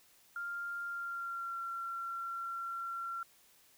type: tone with pitch glide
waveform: sine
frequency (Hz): 1396.9 to 1365.8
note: F6 to F6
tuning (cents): 0 to -39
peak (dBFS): -37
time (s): 0.36-3.23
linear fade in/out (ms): 2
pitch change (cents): -39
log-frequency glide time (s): 0.85-1.6
effects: white hiss -65 dBFS RMS until 3.77 s